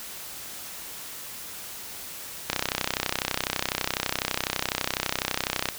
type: click train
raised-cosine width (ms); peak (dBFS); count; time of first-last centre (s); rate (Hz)
0.2; -6; 103; 2.5-5.688; 32
effects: white hiss -39 dBFS RMS until 5.78 s